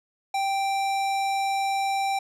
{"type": "tone with hard clipping", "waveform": "sine", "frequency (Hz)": 784, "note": "G5", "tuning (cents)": 0, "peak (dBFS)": -25, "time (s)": [0.34, 2.19], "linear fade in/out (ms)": 5, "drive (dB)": 17, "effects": []}